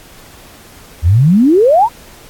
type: exponential sweep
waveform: sine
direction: up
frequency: 74.8 to 987.8 Hz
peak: -5 dBFS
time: 1.02-1.89 s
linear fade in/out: 50 ms
effects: pink hiss -39 dBFS RMS until 2.29 s + AAC 64 kbps